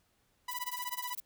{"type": "tone with tremolo", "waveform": "sawtooth", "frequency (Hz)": 987.8, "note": "B5", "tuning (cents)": 0, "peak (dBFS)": -31, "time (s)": [0.48, 1.14], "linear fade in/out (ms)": 5, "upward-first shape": "sine", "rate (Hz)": 16, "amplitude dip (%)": 90}
{"type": "noise bursts", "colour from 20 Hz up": "violet", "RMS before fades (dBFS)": -39, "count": 14, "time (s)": [0.51, 1.202], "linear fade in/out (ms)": 5, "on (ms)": 29, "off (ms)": 22}
{"effects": ["pink hiss -73 dBFS RMS until 1.25 s"]}